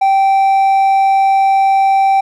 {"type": "tone with hard clipping", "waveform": "sine", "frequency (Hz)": 779, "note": "G5", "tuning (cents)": -11, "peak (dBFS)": -9, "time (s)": [0.01, 2.21], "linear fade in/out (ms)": 10, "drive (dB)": 3, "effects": []}